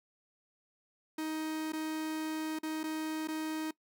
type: tone with dropouts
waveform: 45% pulse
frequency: 313.6 Hz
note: D#4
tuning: 14 cents sharp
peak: -34 dBFS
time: 1.18-3.71 s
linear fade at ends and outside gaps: 5 ms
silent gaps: 1.722-1.732 / 2.589-2.631 / 2.833-2.838 / 3.275-3.284 s
effects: noise-tail reverb RT60 0.1 s tail -21 dB re dry